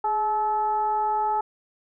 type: tone with frequency modulation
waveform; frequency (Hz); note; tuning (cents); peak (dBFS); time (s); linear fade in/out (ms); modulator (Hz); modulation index
sine; 859; A5; -42; -21; 0.04-1.41; 5; 442; 0.52
effects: none

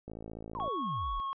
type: click train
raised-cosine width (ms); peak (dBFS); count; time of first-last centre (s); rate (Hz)
2; -30; 34; 0.08-0.679; 55.1
type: exponential sweep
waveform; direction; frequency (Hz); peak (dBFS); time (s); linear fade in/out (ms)
sine; down; 1098 to 33.73; -36; 0.55-1.2; 0
type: tone with vibrato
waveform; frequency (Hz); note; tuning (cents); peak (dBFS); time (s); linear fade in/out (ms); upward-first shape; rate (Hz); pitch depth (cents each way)
triangle; 1100; C#6; -14; -31; 0.6-1.33; 0; sine; 2.5; 18
effects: resampled to 11025 Hz

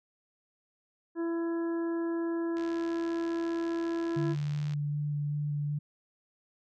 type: harmonic tone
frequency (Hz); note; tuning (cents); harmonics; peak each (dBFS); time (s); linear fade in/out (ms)
334.7; E4; +26; 1 / 2 / 3 / 4 / 5; -29 / -45 / -45 / -51 / -48; 1.15-4.36; 50
type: click train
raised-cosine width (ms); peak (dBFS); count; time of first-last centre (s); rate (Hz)
0.2; -30; 163; 2.57-4.736; 74.8
type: tone with vibrato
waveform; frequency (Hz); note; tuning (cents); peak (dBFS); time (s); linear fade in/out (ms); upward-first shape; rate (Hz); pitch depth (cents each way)
sine; 146.83; D3; 0; -29; 4.16-5.79; 10; square; 2.6; 8
effects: none

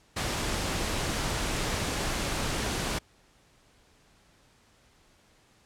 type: noise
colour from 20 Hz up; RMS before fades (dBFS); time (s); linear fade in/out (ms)
pink; -30; 0.16-2.99; 10
effects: pink hiss -62 dBFS RMS until 5.65 s + low-pass 9000 Hz 12 dB/octave

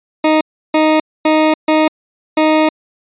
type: tone bursts at uneven times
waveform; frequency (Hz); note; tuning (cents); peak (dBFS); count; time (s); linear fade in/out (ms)
20% pulse; 311.1; D#4; 0; -4; 5; 0.24-0.41 / 0.74-1 / 1.25-1.54 / 1.68-1.88 / 2.37-2.69; 5
effects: resampled to 8000 Hz

